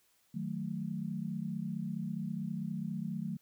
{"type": "chord", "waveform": "sine", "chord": "D# diminished", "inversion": "none", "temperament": "equal", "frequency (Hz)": [155.56, 185, 220], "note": ["D#3", "F#3", "A3"], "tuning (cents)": [0, 0, 0], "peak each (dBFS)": [-40, -38, -39], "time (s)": [0.34, 3.37], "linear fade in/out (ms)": 10, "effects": ["white hiss -71 dBFS RMS until 3.41 s"]}